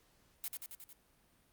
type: noise with echo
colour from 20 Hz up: blue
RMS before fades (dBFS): -39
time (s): 0.44-0.48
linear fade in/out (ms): 0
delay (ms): 90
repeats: 5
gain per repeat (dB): -3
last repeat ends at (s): 0.93
effects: pink hiss -70 dBFS RMS until 1.52 s + Opus 48 kbps